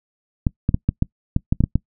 clicks, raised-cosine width 5 ms, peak -4 dBFS, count 10, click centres 0.468 / 0.691 / 0.744 / 0.89 / 1.024 / 1.364 / 1.525 / 1.606 / 1.639 / 1.756 s, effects noise-tail reverb RT60 0.1 s tail -24 dB re dry

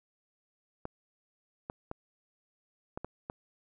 clicks, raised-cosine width 1 ms, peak -23 dBFS, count 6, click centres 0.854 / 1.699 / 1.914 / 2.975 / 3.046 / 3.299 s, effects none

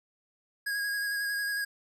square tone with vibrato, 1645 Hz, G#6, 17 cents flat, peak -30 dBFS, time 0.66-1.65 s, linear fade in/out 10 ms, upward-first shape square, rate 11 Hz, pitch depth 17 cents each way, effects none

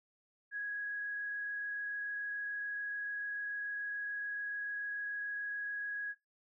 sine tone with frequency modulation, 1661.2 Hz, G#6, in tune, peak -36 dBFS, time 0.51-6.15 s, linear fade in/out 50 ms, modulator 26.9 Hz, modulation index 0.44, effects noise-tail reverb RT60 0.2 s tail -19 dB re dry

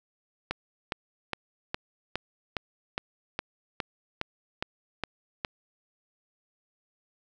click train, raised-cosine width 0.3 ms, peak -13 dBFS, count 13, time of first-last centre 0.51-5.448 s, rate 2.43 Hz, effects none

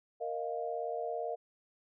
sine chord, Bb suspended fourth, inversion none, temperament just, 466.2 / 621.6 / 699.2 Hz, Bb4 / Eb5 / F5, 0 / -2 / +2 cents, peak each -38 / -39 / -38 dBFS, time 0.2-1.36 s, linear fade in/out 20 ms, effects none

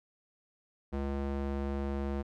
square tone with band-pass filter, 69.3 Hz, C#2, in tune, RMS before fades -34 dBFS, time 0.92-2.23 s, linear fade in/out 20 ms, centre 340 Hz, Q 0.51, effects none

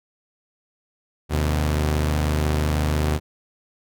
sawtooth tone pair together, 76.1 / 126.28 Hz, D#2 / B2, -38 / +39 cents, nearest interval major sixth, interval 877 cents, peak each -16 / -23 dBFS, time 1.29-3.2 s, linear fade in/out 50 ms, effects none

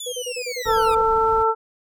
20% pulse linear sweep, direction down, 3520 to 1172 Hz, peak -24 dBFS, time 0-0.95 s, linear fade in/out 5 ms
sine tone bursts, 493.9 Hz, B4, in tune, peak -26 dBFS, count 10, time 0.06-1.026 s, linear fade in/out 10 ms, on 66 ms, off 34 ms
harmonic tone, 445.8 Hz, A4, 23 cents sharp, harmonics 1 / 2 / 3, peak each -20 / -20 / -20 dBFS, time 0.65-1.55 s, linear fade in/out 50 ms
brown noise, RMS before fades -36 dBFS, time 0.65-1.44 s, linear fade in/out 10 ms
effects none

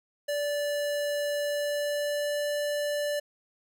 square tone with pitch glide, 582 to 585.7 Hz, D5 to D5, -16 to -5 cents, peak -28 dBFS, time 0.28-3.2 s, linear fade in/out 10 ms, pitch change +11 cents, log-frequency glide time 1.37-2.52 s, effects none

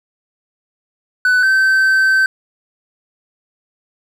triangle tone pair in turn, 1497 / 1545.3 Hz, F#6 / G6, +20 / -25 cents, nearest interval minor second, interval 55 cents, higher second, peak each -8 dBFS, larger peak neither, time 1.25-1.43 / 1.43-2.26 s, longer second, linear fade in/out 2 ms, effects none

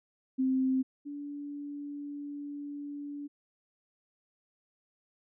sine tone pair in turn, 261.7 / 288.3 Hz, C4 / D4, 0 / -32 cents, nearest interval major second, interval 168 cents, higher second, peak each -25 / -37 dBFS, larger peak first, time 0.38-0.83 / 1.05-3.28 s, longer second, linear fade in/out 20 ms, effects none

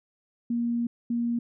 sine tone bursts at uneven times, 236.2 Hz, A#3, 23 cents sharp, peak -24 dBFS, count 2, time 0.5-0.87 / 1.1-1.39 s, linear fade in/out 5 ms, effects none

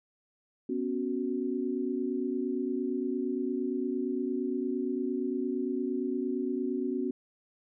sine chord, B suspended second, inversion none, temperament equal with one note detuned, 246.9 / 275.6 / 370 Hz, B3 / C#4 / F#4, 0 / -10 / 0 cents, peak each -33 dBFS, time 0.69-7.11 s, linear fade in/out 5 ms, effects none

